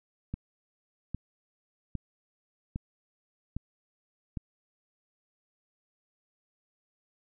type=click train; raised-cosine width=5 ms; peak=-21 dBFS; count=6; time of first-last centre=0.34-4.372 s; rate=1.24 Hz; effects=none